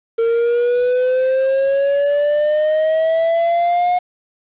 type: exponential sweep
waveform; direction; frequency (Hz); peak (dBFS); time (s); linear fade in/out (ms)
triangle; up; 456.1 to 722; -11; 0.18-3.99; 10
effects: resampled to 8000 Hz + 7-bit

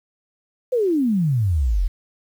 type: exponential sweep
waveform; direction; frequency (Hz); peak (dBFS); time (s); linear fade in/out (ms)
sine; down; 524 to 38.89; -16; 0.72-1.88; 10
effects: 8-bit

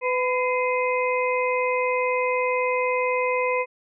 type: harmonic tone with a mistuned harmonic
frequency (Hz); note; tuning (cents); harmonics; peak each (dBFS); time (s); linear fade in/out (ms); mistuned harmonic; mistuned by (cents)
502; B4; +28; 1 / 2 / 4 / 5; -23 / -26 / -29 / -30; 0.01-3.66; 50; 4; +61
effects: none

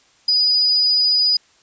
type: tone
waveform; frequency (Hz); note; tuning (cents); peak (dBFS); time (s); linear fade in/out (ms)
sine; 4943; D#8; -12; -13; 0.28-1.37; 5
effects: white hiss -55 dBFS RMS until 1.62 s + resampled to 16000 Hz

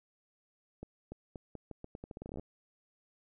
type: accelerating click train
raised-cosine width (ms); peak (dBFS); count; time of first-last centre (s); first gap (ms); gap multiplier
2; -30; 19; 0.83-2.396; 290; 0.82
effects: none

